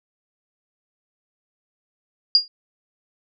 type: tone with exponential decay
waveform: sine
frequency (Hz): 4829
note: D8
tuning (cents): +47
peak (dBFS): -7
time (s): 2.35-2.48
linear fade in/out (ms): 1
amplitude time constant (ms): 27
effects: none